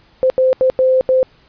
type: tone bursts at uneven times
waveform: sine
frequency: 518 Hz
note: C5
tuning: 17 cents flat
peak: -9 dBFS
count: 5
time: 0.23-0.3 / 0.38-0.53 / 0.61-0.7 / 0.79-1.01 / 1.09-1.23 s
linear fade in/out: 0 ms
effects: pink hiss -51 dBFS RMS until 1.48 s + resampled to 11025 Hz